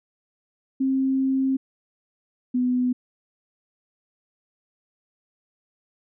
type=tone pair in turn; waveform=sine; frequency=266.1 / 249.8 Hz; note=C4 / B3; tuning=+29 / +20 cents; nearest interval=minor second; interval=109 cents; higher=first; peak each=-19 dBFS; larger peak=neither; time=0.8-1.57 / 2.54-2.93 s; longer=first; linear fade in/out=10 ms; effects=none